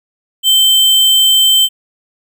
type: tone with sample-and-hold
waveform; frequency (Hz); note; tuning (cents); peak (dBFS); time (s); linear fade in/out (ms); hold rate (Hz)
sine; 3103; G7; -18; -6; 0.43-1.69; 50; 11025
effects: none